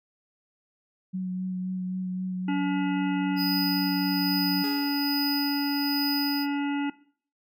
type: tone with vibrato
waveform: sine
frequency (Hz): 184.6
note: F#3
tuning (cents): -4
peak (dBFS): -27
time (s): 1.13-4.64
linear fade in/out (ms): 20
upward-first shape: sine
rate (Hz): 3.8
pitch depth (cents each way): 14
type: harmonic tone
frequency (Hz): 284.8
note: C#4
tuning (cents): +47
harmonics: 1 / 3 / 5 / 7 / 9 / 10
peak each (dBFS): -25 / -35 / -39 / -42 / -44 / -45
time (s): 2.48-6.9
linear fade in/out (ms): 5
type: tone with tremolo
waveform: square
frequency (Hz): 4978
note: D#8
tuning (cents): 0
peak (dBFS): -27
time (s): 3.36-6.47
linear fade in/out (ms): 50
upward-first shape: sine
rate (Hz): 1.2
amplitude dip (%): 45
type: tone with exponential decay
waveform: sawtooth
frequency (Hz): 414.3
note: G#4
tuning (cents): -4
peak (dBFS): -32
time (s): 4.64-5.33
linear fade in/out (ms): 0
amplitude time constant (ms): 150
effects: noise-tail reverb RT60 0.5 s tail -19 dB re dry